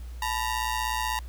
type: ring-modulated tone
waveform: sawtooth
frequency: 932.3 Hz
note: A#5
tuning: in tune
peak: -20 dBFS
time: 0.22-1.19 s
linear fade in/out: 2 ms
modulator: 58.1 Hz
effects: added 60 Hz sine -36 dBFS peak until 1.28 s + pink hiss -55 dBFS RMS until 1.28 s